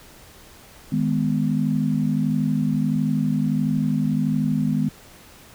sine chord, G# minor, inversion second, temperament just, 155.74 / 207.7 / 249.2 Hz, D#3 / G#3 / B3, +2 / 0 / +16 cents, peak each -23 dBFS, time 0.92-4.89 s, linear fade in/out 5 ms, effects pink hiss -47 dBFS RMS until 5.54 s

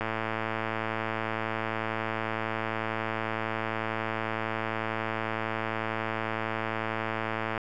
click train, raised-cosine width 0.5 ms, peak -15 dBFS, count 841, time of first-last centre 0.01-7.578 s, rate 111 Hz, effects none

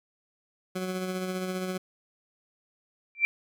20% pulse tone with tremolo, 185 Hz, F#3, in tune, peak -24 dBFS, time 0.75-1.78 s, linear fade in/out 10 ms, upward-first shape sine, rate 15 Hz, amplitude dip 35%
sine tone with exponential growth, 2349 Hz, D7, in tune, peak -15 dBFS, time 3.15-3.25 s, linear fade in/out 0 ms, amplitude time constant 21 ms
effects none

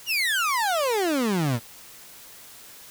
30% pulse exponential sweep, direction down, 2960 to 109.5 Hz, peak -19 dBFS, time 0.06-1.6 s, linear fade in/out 50 ms, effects white hiss -46 dBFS RMS until 2.9 s

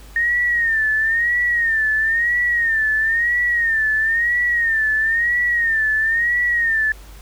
sine tone with vibrato, 1838 Hz, A#6, 25 cents flat, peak -15 dBFS, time 0.16-6.92 s, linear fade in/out 2 ms, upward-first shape sine, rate 1 Hz, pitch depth 97 cents each way, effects added 50 Hz sine -38 dBFS peak until 7.21 s + pink hiss -46 dBFS RMS until 7.21 s

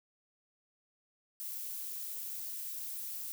violet noise, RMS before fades -41 dBFS, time 1.4-3.32 s, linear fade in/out 0 ms, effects none

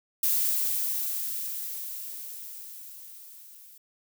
violet noise with level ramp, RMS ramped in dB -24 to -51 dBFS, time 0.23-3.78 s, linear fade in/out 5 ms, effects none

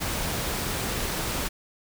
pink noise, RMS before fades -29 dBFS, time 0-1.49 s, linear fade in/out 20 ms, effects none

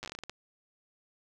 slowing click train, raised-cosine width 0.2 ms, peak -22 dBFS, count 11, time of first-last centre 0.03-0.296 s, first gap 8 ms, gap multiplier 1.25, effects none

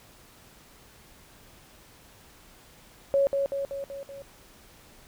sine tone with echo, 554.4 Hz, C#5, in tune, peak -19 dBFS, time 3.14-3.27 s, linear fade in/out 0 ms, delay 190 ms, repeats 5, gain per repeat -4 dB, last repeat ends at 4.22 s, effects pink hiss -54 dBFS RMS until 5.07 s

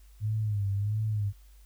sine tone with vibrato, 103.83 Hz, G#2, in tune, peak -26 dBFS, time 0.2-1.33 s, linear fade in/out 50 ms, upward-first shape sine, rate 1.5 Hz, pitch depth 86 cents each way, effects added 50 Hz sine -51 dBFS peak until 1.65 s + white hiss -65 dBFS RMS until 1.65 s

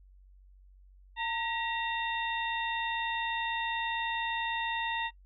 harmonic tone with a mistuned harmonic, 913 Hz, A#5, 36 cents flat, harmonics 1 / 2 / 3 / 4, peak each -33 / -36 / -38 / -39 dBFS, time 1.16-5.11 s, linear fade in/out 50 ms, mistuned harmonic 2, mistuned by +76 cents, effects noise-tail reverb RT60 0.1 s tail -21 dB re dry + added 47 Hz sine -54 dBFS peak until 5.25 s

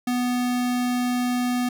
square tone, 246.9 Hz, B3, in tune, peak -22 dBFS, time 0.07-1.69 s, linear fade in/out 5 ms, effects none

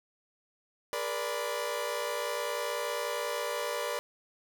sawtooth tone cluster, 418.5 / 478.9 / 585 / 1008 Hz, G#4 / A#4 / D5 / B5, +13 / +47 / -7 / +35 cents, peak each -38 / -32 / -31 / -36 dBFS, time 0.93-3.99 s, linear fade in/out 0 ms, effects none

